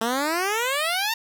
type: exponential sweep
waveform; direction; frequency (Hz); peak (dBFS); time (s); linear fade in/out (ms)
10% pulse; up; 220 to 928; -14; 0.01-1.14; 5
effects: none